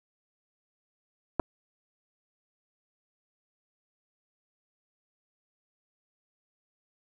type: clicks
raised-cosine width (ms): 1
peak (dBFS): -13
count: 2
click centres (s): 1.396 / 1.399
effects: 9-bit